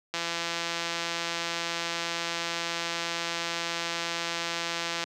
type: click train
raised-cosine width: 0.2 ms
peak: -13 dBFS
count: 829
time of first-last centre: 0.14-5.039 s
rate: 169 Hz
effects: high-pass 200 Hz 12 dB/octave